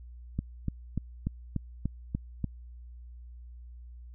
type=click train; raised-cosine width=5 ms; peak=-17 dBFS; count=8; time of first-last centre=0.39-2.443 s; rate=3.41 Hz; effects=added 60 Hz sine -44 dBFS peak until 4.14 s